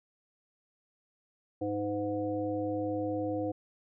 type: harmonic tone with a mistuned harmonic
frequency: 103.83 Hz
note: G#2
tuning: in tune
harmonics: 1 / 3 / 5 / 7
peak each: -40 / -33 / -34 / -40 dBFS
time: 1.61-3.52 s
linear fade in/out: 10 ms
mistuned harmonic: 5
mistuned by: -30 cents
effects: none